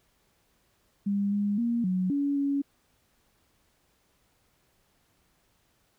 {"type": "tone with pitch steps", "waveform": "sine", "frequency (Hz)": [200.8, 204, 235.2, 184.4, 283.2, 280.5], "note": ["G3", "G#3", "A#3", "F#3", "C#4", "C#4"], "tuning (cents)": [42, -31, 16, -6, 37, 21], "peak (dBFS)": -24, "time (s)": [1.06, 2.62], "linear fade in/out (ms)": 10, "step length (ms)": 260, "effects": ["pink hiss -69 dBFS RMS until 5.98 s"]}